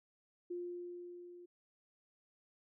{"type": "tone with level ramp", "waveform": "sine", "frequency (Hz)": 352, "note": "F4", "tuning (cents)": 14, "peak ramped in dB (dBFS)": [-38, -52], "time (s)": [0.5, 1.46], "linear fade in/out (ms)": 10, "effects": []}